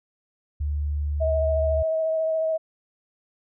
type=tone with pitch glide; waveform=sine; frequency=73.42 to 73.89 Hz; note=D2 to D2; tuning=0 to +11 cents; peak=-23 dBFS; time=0.6-1.83 s; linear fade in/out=10 ms; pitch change=+11 cents; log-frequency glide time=1.15-1.49 s
type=tone with vibrato; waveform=sine; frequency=640 Hz; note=D#5; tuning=49 cents sharp; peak=-21 dBFS; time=1.2-2.58 s; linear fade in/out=20 ms; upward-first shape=triangle; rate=14 Hz; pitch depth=19 cents each way
effects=none